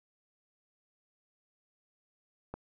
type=click; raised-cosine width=1 ms; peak=-25 dBFS; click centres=2.54 s; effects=none